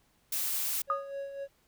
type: noise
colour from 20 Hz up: blue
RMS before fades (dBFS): -32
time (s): 0.32-0.82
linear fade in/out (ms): 5
type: tone with tremolo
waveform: triangle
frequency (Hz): 554.4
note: C#5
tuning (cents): 0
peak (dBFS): -32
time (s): 0.87-1.48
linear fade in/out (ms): 50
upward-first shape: sine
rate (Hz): 3.9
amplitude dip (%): 55
type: tone with exponential decay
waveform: sine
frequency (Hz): 1233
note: D#6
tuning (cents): -16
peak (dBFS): -23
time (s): 0.9-1.11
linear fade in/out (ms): 1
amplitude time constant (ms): 44
effects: pink hiss -69 dBFS RMS until 1.67 s